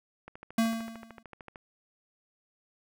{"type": "click train", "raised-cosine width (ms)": 0.5, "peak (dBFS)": -29, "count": 18, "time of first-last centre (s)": [0.28, 1.558], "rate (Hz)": 13.3}
{"type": "tone with exponential decay", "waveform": "square", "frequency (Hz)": 226.7, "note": "A#3", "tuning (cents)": -48, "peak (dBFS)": -22, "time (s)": [0.58, 1.23], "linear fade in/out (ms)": 5, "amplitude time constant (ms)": 140}
{"effects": []}